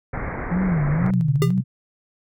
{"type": "low-pass noise", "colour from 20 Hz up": "pink", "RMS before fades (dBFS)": -28, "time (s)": [0.13, 1.11], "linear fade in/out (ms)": 5, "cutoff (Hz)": 2200, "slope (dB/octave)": 96}
{"type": "tone with vibrato", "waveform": "sine", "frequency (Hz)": 164.9, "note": "E3", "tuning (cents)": 1, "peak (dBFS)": -18, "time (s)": [0.51, 1.61], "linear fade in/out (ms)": 10, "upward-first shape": "sine", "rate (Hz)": 2.1, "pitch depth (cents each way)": 240}
{"type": "tone with tremolo", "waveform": "sine", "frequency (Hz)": 127.6, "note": "C3", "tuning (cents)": -43, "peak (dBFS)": -19, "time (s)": [0.99, 1.64], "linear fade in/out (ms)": 50, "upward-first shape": "square", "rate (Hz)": 6.8, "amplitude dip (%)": 50}
{"type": "tone with exponential decay", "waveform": "square", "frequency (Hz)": 401.7, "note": "G4", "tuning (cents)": 42, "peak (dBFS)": -15, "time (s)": [1.42, 1.54], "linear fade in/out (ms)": 0, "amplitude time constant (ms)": 24}
{"effects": []}